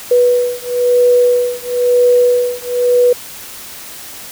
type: beating tone pair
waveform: sine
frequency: 489.8 / 490.8 Hz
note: B4 / B4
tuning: -14 / -11 cents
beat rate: 1 Hz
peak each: -12 dBFS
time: 0.11-3.13 s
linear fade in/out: 5 ms
effects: white hiss -31 dBFS RMS until 4.31 s